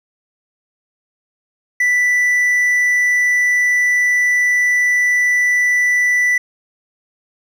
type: tone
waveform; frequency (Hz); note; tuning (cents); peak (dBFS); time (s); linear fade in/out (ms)
triangle; 1975.5; B6; 0; -10; 1.8-6.38; 5
effects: none